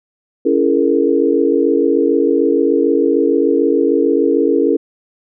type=chord; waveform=sine; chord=A# half-diminished seventh; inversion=first; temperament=just; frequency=279.7 / 335.6 / 419.5 / 466.2 Hz; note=C#4 / E4 / G#4 / A#4; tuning=+16 / +31 / +17 / 0 cents; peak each=-16 dBFS; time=0.45-4.77 s; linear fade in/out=10 ms; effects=none